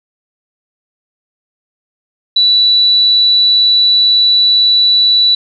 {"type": "tone", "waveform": "sine", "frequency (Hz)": 3951, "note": "B7", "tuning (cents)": 0, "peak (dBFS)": -6, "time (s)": [2.36, 5.35], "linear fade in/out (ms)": 5, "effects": []}